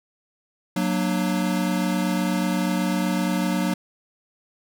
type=chord; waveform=square; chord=Gb augmented; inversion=none; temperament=equal with one note detuned; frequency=185 / 233.1 / 298.1 Hz; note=Gb3 / Bb3 / D4; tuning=0 / 0 / +26 cents; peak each=-24 / -28 / -28 dBFS; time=0.76-3.74 s; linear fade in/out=5 ms; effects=none